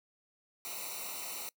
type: noise with comb filter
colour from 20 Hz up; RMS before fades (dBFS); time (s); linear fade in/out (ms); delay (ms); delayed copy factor
white; -41; 0.65-1.49; 0; 0.6; -0.9
effects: noise-tail reverb RT60 0.1 s tail -23 dB re dry